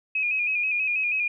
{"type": "tone with vibrato", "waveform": "sine", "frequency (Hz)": 2489, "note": "D#7", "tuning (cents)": 0, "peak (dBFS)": -22, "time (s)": [0.15, 1.28], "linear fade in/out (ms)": 5, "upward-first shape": "square", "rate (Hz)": 6.2, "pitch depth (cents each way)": 44, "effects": []}